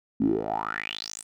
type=tone with band-pass filter sweep; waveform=10% pulse; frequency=53.6 Hz; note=A1; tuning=45 cents flat; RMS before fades=-29 dBFS; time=0.2-1.23 s; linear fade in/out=10 ms; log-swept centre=230 to 9100 Hz; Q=8; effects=none